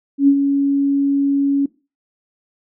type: tone with ADSR envelope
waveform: sine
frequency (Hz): 279.3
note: C#4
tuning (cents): +13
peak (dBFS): -6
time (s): 0.18-1.66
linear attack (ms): 97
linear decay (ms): 70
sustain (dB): -7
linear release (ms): 6
effects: noise-tail reverb RT60 0.3 s tail -20 dB re dry

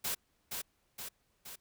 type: noise with echo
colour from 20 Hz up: white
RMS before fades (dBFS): -35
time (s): 0.04-0.15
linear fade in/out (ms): 10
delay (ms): 470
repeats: 3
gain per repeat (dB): -4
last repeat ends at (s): 1.56
effects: pink hiss -75 dBFS RMS until 1.6 s

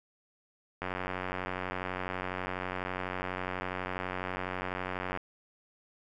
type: click train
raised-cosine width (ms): 0.5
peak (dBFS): -19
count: 402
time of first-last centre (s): 0.82-5.174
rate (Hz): 92.1
effects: none

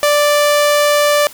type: tone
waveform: sawtooth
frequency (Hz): 587.3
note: D5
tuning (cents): 0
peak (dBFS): -6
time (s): 0.03-1.27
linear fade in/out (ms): 0
effects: white hiss -37 dBFS RMS until 1.33 s

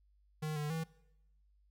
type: tone with pitch steps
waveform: square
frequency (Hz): 154.2 / 149 / 161.8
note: D#3 / D3 / E3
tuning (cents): -15 / +25 / -32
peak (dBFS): -36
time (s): 0.42-0.84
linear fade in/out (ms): 10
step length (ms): 140
effects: noise-tail reverb RT60 0.9 s tail -22 dB re dry + added 50 Hz sine -66 dBFS peak until 1.7 s

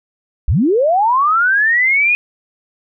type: linear sweep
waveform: sine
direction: up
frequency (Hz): 41.48 to 2489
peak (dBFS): -10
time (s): 0.48-2.15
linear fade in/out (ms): 0
effects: none

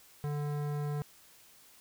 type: tone with hard clipping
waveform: sine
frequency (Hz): 146.7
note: D3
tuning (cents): -2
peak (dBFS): -34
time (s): 0.24-1.02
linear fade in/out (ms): 0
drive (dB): 16
effects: white hiss -59 dBFS RMS until 1.8 s

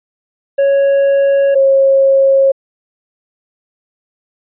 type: tone pair in turn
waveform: triangle / sine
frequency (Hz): 554.4 / 542.7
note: C#5 / C#5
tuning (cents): 0 / -37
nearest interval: unison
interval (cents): 37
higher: first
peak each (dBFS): -6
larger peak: neither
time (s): 0.58-1.55 / 1.55-2.52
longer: neither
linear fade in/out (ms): 10
effects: resampled to 8000 Hz

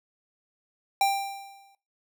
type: tone with exponential decay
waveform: square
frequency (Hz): 790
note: G5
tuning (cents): +13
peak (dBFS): -19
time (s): 1.01-1.75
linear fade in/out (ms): 2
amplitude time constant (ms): 160
effects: noise-tail reverb RT60 0.3 s tail -19 dB re dry

